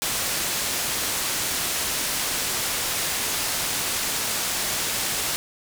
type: low-pass noise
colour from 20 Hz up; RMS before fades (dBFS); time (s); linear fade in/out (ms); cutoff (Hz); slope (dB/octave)
white; -26; 0.02-5.36; 0; 11000; 12
effects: none